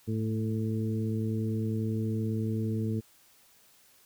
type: harmonic tone with a mistuned harmonic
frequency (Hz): 110.3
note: A2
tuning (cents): +5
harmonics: 1 / 2 / 3 / 4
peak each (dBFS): -30 / -32 / -38 / -39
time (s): 0.07-3.01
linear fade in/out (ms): 20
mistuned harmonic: 1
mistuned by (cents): -27
effects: white hiss -61 dBFS RMS until 4.05 s